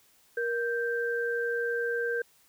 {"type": "tone pair together", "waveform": "sine", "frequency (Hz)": [471.4, 1570.1], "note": ["A#4", "G6"], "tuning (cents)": [19, 2], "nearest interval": "octave + major sixth", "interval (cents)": 2083, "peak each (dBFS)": [-29, -31], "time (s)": [0.37, 2.22], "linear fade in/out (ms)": 5, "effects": ["white hiss -63 dBFS RMS until 2.48 s"]}